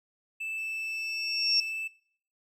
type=tone; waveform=triangle; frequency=2637 Hz; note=E7; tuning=in tune; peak=-31 dBFS; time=0.4-1.88 s; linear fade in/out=10 ms
type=tone with exponential growth; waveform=sine; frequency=5490 Hz; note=F8; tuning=31 cents flat; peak=-21 dBFS; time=0.58-1.6 s; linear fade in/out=1 ms; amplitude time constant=220 ms
effects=noise-tail reverb RT60 0.6 s tail -21 dB re dry